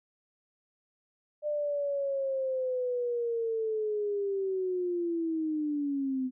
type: linear sweep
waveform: sine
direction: down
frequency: 600 to 253.5 Hz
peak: -28 dBFS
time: 1.42-6.31 s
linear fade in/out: 50 ms
effects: none